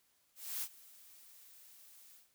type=noise with ADSR envelope; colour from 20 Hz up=blue; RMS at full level=-38 dBFS; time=0.35-2.29 s; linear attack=270 ms; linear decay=60 ms; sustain=-21 dB; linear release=140 ms; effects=white hiss -74 dBFS RMS until 2.34 s